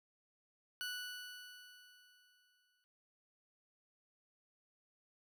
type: tone with exponential decay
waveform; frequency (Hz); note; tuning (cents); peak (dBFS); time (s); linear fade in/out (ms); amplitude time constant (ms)
20% pulse; 1480; F#6; 0; -34; 0.81-2.84; 0; 440
effects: none